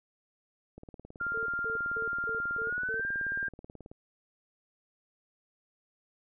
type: click train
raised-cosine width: 2 ms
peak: -33 dBFS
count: 59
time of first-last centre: 0.78-3.915 s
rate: 18.5 Hz
type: tone with pitch glide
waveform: sine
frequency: 1396.9 to 1595.4 Hz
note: F6 to G6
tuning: 0 to +30 cents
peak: -30 dBFS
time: 1.2-3.49 s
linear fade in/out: 10 ms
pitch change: +230 cents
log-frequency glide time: 2.62-3.07 s
type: tone bursts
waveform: sine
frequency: 448.2 Hz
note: A4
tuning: 32 cents sharp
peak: -37 dBFS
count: 6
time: 1.34-3.01 s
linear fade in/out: 5 ms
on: 120 ms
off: 190 ms
effects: none